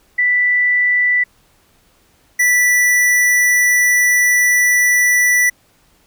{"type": "tone pair in turn", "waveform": ["sine", "square"], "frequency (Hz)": [1975.5, 1968.3], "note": ["B6", "B6"], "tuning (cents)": [0, -6], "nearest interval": "unison", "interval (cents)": 6, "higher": "first", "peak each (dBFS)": [-11, -11], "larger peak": "neither", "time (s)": [[0.18, 1.24], [2.39, 5.5]], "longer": "second", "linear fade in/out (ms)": 10, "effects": ["pink hiss -55 dBFS RMS until 6.06 s"]}